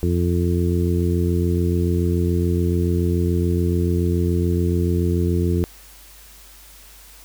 harmonic tone, 87 Hz, F2, 6 cents flat, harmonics 1 / 2 / 3 / 4 / 5, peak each -19 / -23 / -27 / -24 / -29 dBFS, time 0.03-5.64 s, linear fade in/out 0 ms, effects added 50 Hz sine -47 dBFS peak until 7.24 s + white hiss -46 dBFS RMS until 7.24 s

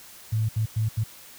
sine tone bursts at uneven times, 110 Hz, A2, in tune, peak -21 dBFS, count 4, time 0.32-0.49 / 0.56-0.66 / 0.76-0.89 / 0.97-1.04 s, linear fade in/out 10 ms, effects white hiss -47 dBFS RMS until 1.38 s

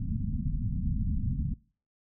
pink low-pass noise, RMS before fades -30 dBFS, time 0-1.54 s, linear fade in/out 5 ms, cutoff 250 Hz, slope 96 dB/octave, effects noise-tail reverb RT60 0.4 s tail -21 dB re dry

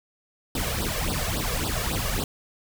pink noise with flanger, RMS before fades -27 dBFS, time 0.55-2.24 s, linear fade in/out 2 ms, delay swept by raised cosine 0.22 to 1.82 ms, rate 3.6 Hz, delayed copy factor +1, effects none

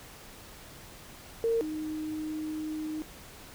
sine tone pair in turn, 458.1 / 309.8 Hz, A#4 / D#4, -30 / -7 cents, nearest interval perfect fifth, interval 677 cents, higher first, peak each -24 / -32 dBFS, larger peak first, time 1.44-1.61 / 1.61-3.02 s, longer second, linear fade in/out 0 ms, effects pink hiss -49 dBFS RMS until 3.54 s

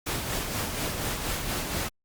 pink noise with tremolo, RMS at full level -29 dBFS, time 0.06-1.89 s, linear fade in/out 10 ms, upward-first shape sine, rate 4.2 Hz, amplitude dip 40%, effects Opus 48 kbps

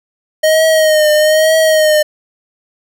square tone with vibrato, 622.3 Hz, D#5, in tune, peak -8 dBFS, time 0.43-2.03 s, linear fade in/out 10 ms, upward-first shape triangle, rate 1.1 Hz, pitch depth 54 cents each way, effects none

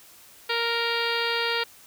harmonic tone, 466.3 Hz, A#4, 1 cent sharp, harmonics 1 / 2 / 3 / 4 / 5 / 6 / 7 / 8 / 9 / 10, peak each -30 / -32 / -31 / -32 / -33 / -33 / -35 / -34 / -36 / -35 dBFS, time 0.49-1.64 s, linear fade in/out 10 ms, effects white hiss -51 dBFS RMS until 1.86 s

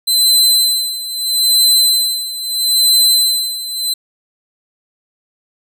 sawtooth tone with tremolo, 4053 Hz, B7, 44 cents sharp, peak -5 dBFS, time 0.07-3.94 s, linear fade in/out 10 ms, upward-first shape sine, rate 0.77 Hz, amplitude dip 80%, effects none

